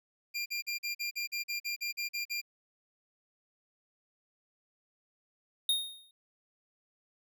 25% pulse tone bursts, 2392 Hz, D7, 31 cents sharp, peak -29 dBFS, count 13, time 0.34-2.416 s, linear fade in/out 20 ms, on 120 ms, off 43 ms
square tone with exponential decay, 3708 Hz, A#7, 10 cents flat, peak -24 dBFS, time 5.69-6.11 s, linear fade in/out 2 ms, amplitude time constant 91 ms
effects none

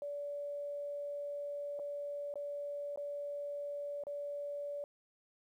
sine tone with dropouts, 576 Hz, D5, 34 cents flat, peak -38 dBFS, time 0.02-4.84 s, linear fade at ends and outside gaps 1 ms, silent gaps 1.791-1.796 / 2.34-2.356 / 2.96-2.974 / 4.037-4.068 s, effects 12-bit

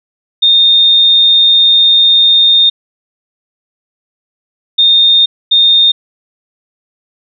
sine tone bursts at uneven times, 3658 Hz, A#7, 33 cents flat, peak -4 dBFS, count 3, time 0.42-2.7 / 4.78-5.26 / 5.51-5.92 s, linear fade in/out 10 ms, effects none

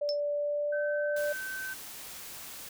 sine tone with pitch glide, 583 to 589.1 Hz, D5 to D5, -13 to +5 cents, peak -28 dBFS, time 0.01-1.33 s, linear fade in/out 10 ms, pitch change +18 cents, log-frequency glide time 0.33-0.84 s
sine tone with exponential decay, 5274 Hz, E8, in tune, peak -28 dBFS, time 0.09-0.2 s, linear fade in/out 0 ms, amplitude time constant 22 ms
sine tone, 1540 Hz, G6, 31 cents flat, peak -35 dBFS, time 0.72-1.74 s, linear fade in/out 10 ms
white noise, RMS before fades -44 dBFS, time 1.16-2.69 s, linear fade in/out 5 ms
effects none

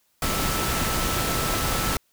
sine tone in noise, 1318.5 Hz, E6, in tune, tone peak -32 dBFS, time 0.22-1.97 s, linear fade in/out 2 ms, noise pink, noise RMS -25 dBFS, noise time 0.22-1.97 s, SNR -10 dB, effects white hiss -67 dBFS RMS until 2.12 s

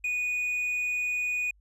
triangle tone, 2470 Hz, D#7, 13 cents flat, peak -25 dBFS, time 0.04-1.51 s, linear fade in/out 5 ms, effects added 50 Hz sine -58 dBFS peak until 1.6 s + resampled to 32000 Hz

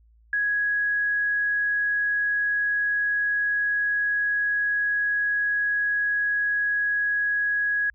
sine tone, 1665 Hz, G#6, 4 cents sharp, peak -21 dBFS, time 0.33-7.9 s, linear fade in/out 2 ms, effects added 56 Hz sine -54 dBFS peak until 7.94 s

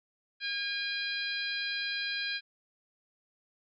harmonic tone, 811 Hz, G#5, 41 cents flat, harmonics 2 / 3 / 4 / 5 / 6, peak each -36 / -38 / -40 / -37 / -42 dBFS, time 0.4-2.41 s, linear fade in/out 50 ms, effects none

